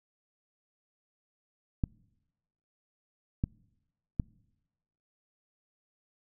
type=clicks; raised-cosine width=5 ms; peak=-15 dBFS; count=3; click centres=1.838 / 3.439 / 4.198 s; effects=noise-tail reverb RT60 1.0 s tail -26 dB re dry